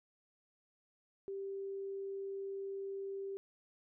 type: tone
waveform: sine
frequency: 392 Hz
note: G4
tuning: in tune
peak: -39 dBFS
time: 1.28-3.37 s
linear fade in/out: 0 ms
effects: none